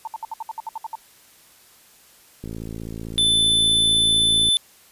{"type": "tone bursts", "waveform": "sine", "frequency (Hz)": 896, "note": "A5", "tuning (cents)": 31, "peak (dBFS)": -26, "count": 11, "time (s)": [0.05, 0.954], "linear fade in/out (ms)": 2, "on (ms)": 24, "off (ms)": 64}
{"type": "click train", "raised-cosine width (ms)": 3, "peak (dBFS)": -20, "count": 115, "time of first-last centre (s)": [2.44, 4.487], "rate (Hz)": 55.7}
{"type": "tone", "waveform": "square", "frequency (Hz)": 3520, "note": "A7", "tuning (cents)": 0, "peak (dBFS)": -16, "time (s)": [3.18, 4.57], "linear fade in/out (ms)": 0}
{"effects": ["white hiss -52 dBFS RMS until 4.91 s", "resampled to 32000 Hz"]}